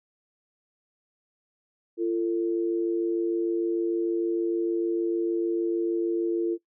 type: tone pair together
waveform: sine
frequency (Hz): 341.8 / 448.4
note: F4 / A4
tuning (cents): -37 / +33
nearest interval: perfect fourth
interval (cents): 470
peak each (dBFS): -24 / -29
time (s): 1.97-6.58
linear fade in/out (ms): 50
effects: noise-tail reverb RT60 0.1 s tail -19 dB re dry